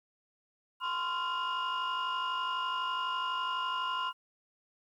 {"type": "tone cluster", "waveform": "sine", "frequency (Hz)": [1023, 1075, 1389, 2846], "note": ["C6", "C6", "F6", "F7"], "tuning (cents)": [-39, 47, -10, 32], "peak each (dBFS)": [-32, -39, -36, -37], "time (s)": [0.8, 4.13], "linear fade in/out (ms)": 50, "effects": ["tanh soft clip ceiling -26 dBFS", "11-bit"]}